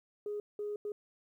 sine tone bursts at uneven times, 415.3 Hz, G#4, in tune, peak -34 dBFS, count 3, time 0.26-0.4 / 0.59-0.76 / 0.85-0.92 s, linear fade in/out 2 ms, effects tanh soft clip ceiling -30 dBFS + 12-bit

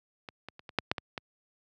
clicks, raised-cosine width 0.3 ms, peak -25 / -25 / -30 / -26 / -9 / -10 / -17 / -19 dBFS, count 8, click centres 0.288 / 0.486 / 0.594 / 0.692 / 0.787 / 0.915 / 0.982 / 1.178 s, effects high-pass 80 Hz 12 dB/octave

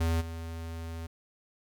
square tone with level steps, 82.41 Hz, E2, in tune, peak -26 / -37 dBFS, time 0-1.07 s, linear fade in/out 10 ms, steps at 0.2 s, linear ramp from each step 20 ms, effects none

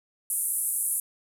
pink band-pass noise, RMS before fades -28 dBFS, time 0.3-1 s, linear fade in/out 2 ms, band 9200 to 12000 Hz, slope 48 dB/octave, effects none

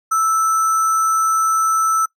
sine tone with sample-and-hold, 1320 Hz, E6, 2 cents sharp, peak -13 dBFS, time 0.11-2.06 s, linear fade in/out 10 ms, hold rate 7350 Hz, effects noise-tail reverb RT60 0.1 s tail -21 dB re dry + low-pass 12000 Hz 12 dB/octave

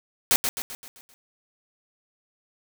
white noise with echo, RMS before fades -19 dBFS, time 0.31-0.36 s, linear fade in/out 0 ms, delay 130 ms, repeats 6, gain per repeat -6 dB, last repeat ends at 1.14 s, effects none

